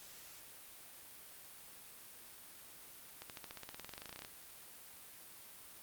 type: accelerating click train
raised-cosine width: 0.2 ms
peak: -29 dBFS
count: 22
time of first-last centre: 3.22-4.249 s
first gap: 78 ms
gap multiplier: 0.95
effects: white hiss -55 dBFS RMS until 5.82 s + Opus 48 kbps